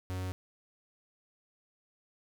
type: tone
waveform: 45% pulse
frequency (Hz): 92.5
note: F#2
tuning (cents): 0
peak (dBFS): -34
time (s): 0.1-0.32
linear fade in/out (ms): 0
effects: none